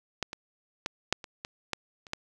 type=clicks; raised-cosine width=0.2 ms; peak=-12 / -20 / -13 / -6 / -24 / -19 / -12 / -30 / -14 dBFS; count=9; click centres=0.227 / 0.331 / 0.861 / 1.126 / 1.242 / 1.449 / 1.733 / 2.068 / 2.134 s; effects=none